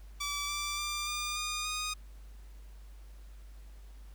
10% pulse tone with pitch steps, 1155 / 1171.1 / 1187.5 / 1204 / 1220.9 / 1237.9 Hz, D6 / D6 / D6 / D6 / D#6 / D#6, -29 / -5 / +19 / +43 / -33 / -9 cents, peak -25 dBFS, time 0.2-1.94 s, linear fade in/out 10 ms, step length 290 ms, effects added 50 Hz sine -47 dBFS peak until 4.14 s + pink hiss -64 dBFS RMS until 4.14 s

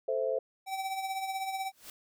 sine chord, A minor, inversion none, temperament equal, 440 / 523.3 / 659.3 Hz, A4 / C5 / E5, 0 / 0 / 0 cents, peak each -34 / -30 / -35 dBFS, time 0.08-0.39 s, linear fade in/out 5 ms
square tone with tremolo, 770 Hz, G5, 31 cents flat, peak -31 dBFS, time 0.66-1.72 s, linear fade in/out 50 ms, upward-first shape triangle, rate 16 Hz, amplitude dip 60%
white noise with exponential growth, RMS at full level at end -43 dBFS, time 1.67-1.9 s, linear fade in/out 2 ms, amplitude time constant 50 ms
effects none

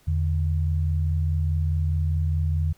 sine tone pair together, 82.89 / 147.7 Hz, E2 / D3, +10 / +10 cents, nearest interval minor seventh, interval 1000 cents, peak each -21 / -28 dBFS, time 0.07-2.73 s, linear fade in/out 10 ms, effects pink hiss -59 dBFS RMS until 2.77 s

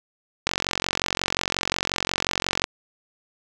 click train, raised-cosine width 0.2 ms, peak -4 dBFS, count 100, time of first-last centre 0.47-2.641 s, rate 45.6 Hz, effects none

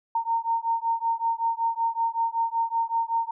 sine beating tone pair, 915 / 920.3 Hz, A#5 / A#5, -32 / -22 cents, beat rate 5.3 Hz, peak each -26 dBFS, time 0.15-3.31 s, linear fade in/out 5 ms, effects none

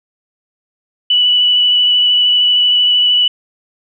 sine tone with vibrato, 2960 Hz, F#7, in tune, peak -8 dBFS, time 1.1-3.28 s, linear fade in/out 5 ms, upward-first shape square, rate 13 Hz, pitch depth 10 cents each way, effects none

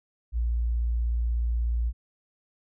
sine tone, 58.27 Hz, A#1, in tune, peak -23 dBFS, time 0.32-1.93 s, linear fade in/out 50 ms, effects none

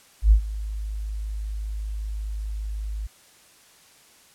sine tone with ADSR envelope, 52.6 Hz, G#1, 23 cents sharp, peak -9 dBFS, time 0.22-3.07 s, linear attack 93 ms, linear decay 91 ms, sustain -18 dB, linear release 8 ms, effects white hiss -54 dBFS RMS until 4.34 s + low-pass 11000 Hz 12 dB/octave

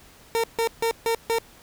30% pulse tone bursts, 457.6 Hz, A#4, 32 cents flat, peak -18 dBFS, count 5, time 0.35-1.385 s, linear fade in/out 0 ms, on 87 ms, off 150 ms, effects pink hiss -51 dBFS RMS until 1.62 s

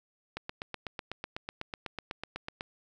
click train, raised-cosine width 0.3 ms, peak -20 dBFS, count 19, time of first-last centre 0.37-2.609 s, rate 8.04 Hz, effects none

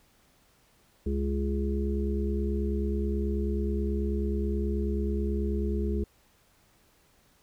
harmonic tone, 69.3 Hz, C#2, in tune, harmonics 1 / 3 / 5 / 6, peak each -28 / -32 / -35 / -35 dBFS, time 1.06-6.04 s, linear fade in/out 5 ms, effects pink hiss -64 dBFS RMS until 7.42 s

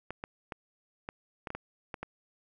clicks, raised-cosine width 0.5 ms, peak -22 dBFS, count 9, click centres 0.106 / 0.239 / 0.522 / 1.089 / 1.472 / 1.504 / 1.55 / 1.942 / 2.03 s, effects none

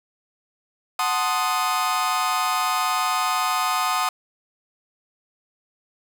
40% pulse chord, F# diminished seventh, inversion none, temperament equal, 740 / 880 / 1046.5 / 1244.5 Hz, F#5 / A5 / C6 / Eb6, 0 / 0 / 0 / 0 cents, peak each -26 / -28 / -26 / -23 dBFS, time 0.99-4.09 s, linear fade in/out 2 ms, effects none

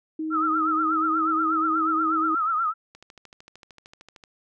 sine tone with pitch glide, 314.7 to 318.5 Hz, D#4 to D#4, +20 to +41 cents, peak -26 dBFS, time 0.19-2.35 s, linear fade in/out 5 ms, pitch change +21 cents, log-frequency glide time 0.75-1.18 s
sine tone with vibrato, 1298 Hz, E6, 27 cents flat, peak -21 dBFS, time 0.3-2.74 s, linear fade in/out 50 ms, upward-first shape triangle, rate 8.3 Hz, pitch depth 120 cents each way
click train, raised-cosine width 0.2 ms, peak -29 dBFS, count 18, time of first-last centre 2.95-4.238 s, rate 13.2 Hz
effects none

